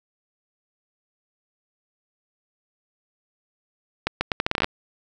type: accelerating click train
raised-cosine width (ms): 0.3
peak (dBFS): -5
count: 12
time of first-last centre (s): 4.07-4.644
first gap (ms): 140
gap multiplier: 0.77
effects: none